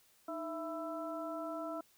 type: harmonic tone with a mistuned harmonic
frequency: 331.5 Hz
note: E4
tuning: 10 cents sharp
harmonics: 1 / 2 / 3 / 4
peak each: -43 / -41 / -50 / -45 dBFS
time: 0.28-1.81 s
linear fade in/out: 5 ms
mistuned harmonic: 1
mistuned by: -110 cents
effects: white hiss -68 dBFS RMS until 1.97 s